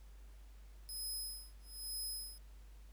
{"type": "tone with tremolo", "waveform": "15% pulse", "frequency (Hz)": 5090, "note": "D#8", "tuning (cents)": 39, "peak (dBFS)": -34, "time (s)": [0.89, 2.38], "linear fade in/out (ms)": 0, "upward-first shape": "sine", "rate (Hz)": 1.1, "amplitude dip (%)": 100, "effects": ["added 50 Hz sine -53 dBFS peak until 2.92 s", "pink hiss -69 dBFS RMS until 2.92 s"]}